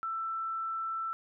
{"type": "tone", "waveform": "sine", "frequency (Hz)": 1331, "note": "E6", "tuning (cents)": 16, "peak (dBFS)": -32, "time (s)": [0.03, 1.13], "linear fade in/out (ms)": 0, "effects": []}